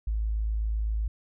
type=tone; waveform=sine; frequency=53.9 Hz; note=A1; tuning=35 cents flat; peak=-25 dBFS; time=0.07-1.08 s; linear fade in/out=5 ms; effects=none